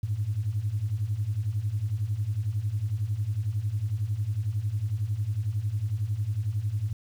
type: beating tone pair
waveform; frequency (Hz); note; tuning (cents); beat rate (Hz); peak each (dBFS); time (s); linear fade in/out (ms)
sine; 98 / 109; G2 / A2; 0 / -16; 11; -30 / -27; 0.03-6.93; 5
effects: tanh soft clip ceiling -18 dBFS + 9-bit